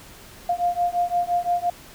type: beating tone pair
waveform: sine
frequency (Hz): 700 / 705.8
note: F5 / F5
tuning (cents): +4 / +18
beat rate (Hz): 5.8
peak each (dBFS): -23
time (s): 0.49-1.7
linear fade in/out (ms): 5
effects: pink hiss -45 dBFS RMS until 1.94 s